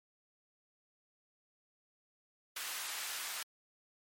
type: high-pass noise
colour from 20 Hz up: pink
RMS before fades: -41 dBFS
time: 2.56-3.43 s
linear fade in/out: 5 ms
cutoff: 1300 Hz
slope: 12 dB/octave
effects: MP3 64 kbps